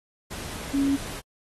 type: tone in noise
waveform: sine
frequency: 277.2 Hz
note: C#4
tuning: in tune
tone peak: -20 dBFS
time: 0.73-0.97 s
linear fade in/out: 20 ms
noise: pink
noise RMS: -37 dBFS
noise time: 0.3-1.21 s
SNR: +14 dB
effects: AAC 32 kbps